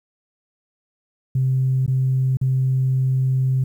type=tone with dropouts; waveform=sine; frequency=130.9 Hz; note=C3; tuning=1 cent sharp; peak=-15 dBFS; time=1.35-3.64 s; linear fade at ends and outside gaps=5 ms; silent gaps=1.863-1.878 / 2.371-2.413 s; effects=tanh soft clip ceiling -11 dBFS + 9-bit